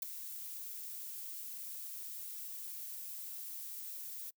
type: noise with ADSR envelope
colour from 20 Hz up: violet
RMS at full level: -34 dBFS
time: 0.02-4.31 s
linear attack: 6 ms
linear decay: 8 ms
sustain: -11 dB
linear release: 18 ms
effects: noise-tail reverb RT60 0.1 s tail -26 dB re dry